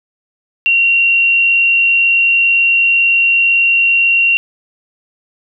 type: tone with frequency modulation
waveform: sine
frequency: 2749 Hz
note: F7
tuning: 28 cents flat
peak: -8 dBFS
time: 0.66-4.37 s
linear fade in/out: 0 ms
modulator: 47.5 Hz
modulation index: 0.45
effects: none